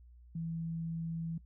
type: tone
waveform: sine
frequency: 164.81 Hz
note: E3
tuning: in tune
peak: -35 dBFS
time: 0.35-1.38 s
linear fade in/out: 5 ms
effects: noise-tail reverb RT60 0.1 s tail -20 dB re dry + added 60 Hz sine -54 dBFS peak until 1.45 s